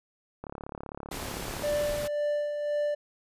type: click train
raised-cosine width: 1 ms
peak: -24 dBFS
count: 43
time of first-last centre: 0.44-1.623 s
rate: 35.5 Hz
type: noise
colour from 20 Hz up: pink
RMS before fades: -37 dBFS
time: 1.11-2.08 s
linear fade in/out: 10 ms
type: tone with tremolo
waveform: triangle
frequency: 589 Hz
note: D5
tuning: 5 cents sharp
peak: -23 dBFS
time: 1.63-2.95 s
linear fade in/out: 10 ms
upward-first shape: sine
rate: 1.9 Hz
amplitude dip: 45%
effects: resampled to 32000 Hz